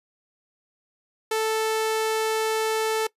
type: tone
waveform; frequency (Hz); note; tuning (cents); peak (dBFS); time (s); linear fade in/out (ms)
sawtooth; 440; A4; 0; -18; 1.31-3.07; 5
effects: noise-tail reverb RT60 0.1 s tail -21 dB re dry + resampled to 32000 Hz